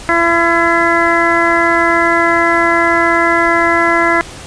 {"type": "harmonic tone", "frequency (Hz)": 337.4, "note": "E4", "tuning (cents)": 40, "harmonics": [1, 2, 3, 4, 5, 6], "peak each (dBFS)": [-16, -16, -16, -16, -16, -16], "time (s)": [0.09, 4.21], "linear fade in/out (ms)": 0, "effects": ["pink hiss -31 dBFS RMS until 4.46 s", "resampled to 22050 Hz"]}